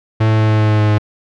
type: tone with pitch steps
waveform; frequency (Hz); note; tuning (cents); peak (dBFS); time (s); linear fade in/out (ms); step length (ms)
45% pulse; 110 / 109.37 / 108.74 / 108.11 / 107.49 / 106.87 / 106.25 / 105.64; A2 / A2 / A2 / A2 / A2 / A2 / G#2 / G#2; 0 / -10 / -20 / -30 / -40 / -50 / +40 / +30; -10; 0.2-0.984; 10; 98
effects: low-pass 3000 Hz 12 dB/octave